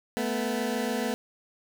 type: tone pair together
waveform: 20% pulse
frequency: 220 / 246.9 Hz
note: A3 / B3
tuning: 0 / 0 cents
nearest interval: major second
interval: 200 cents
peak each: -25 dBFS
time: 0.17-1.14 s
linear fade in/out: 0 ms
effects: 9-bit